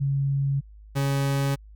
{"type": "tone pair in turn", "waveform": ["sine", "40% pulse"], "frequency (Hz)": [138.59, 138.59], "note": ["C#3", "C#3"], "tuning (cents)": [0, 0], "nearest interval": "unison", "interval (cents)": 0, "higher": "neither", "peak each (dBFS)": -21, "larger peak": "neither", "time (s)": [[0, 0.61], [0.95, 1.56]], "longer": "neither", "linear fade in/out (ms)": 20, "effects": ["added 52 Hz sine -44 dBFS peak until 1.75 s"]}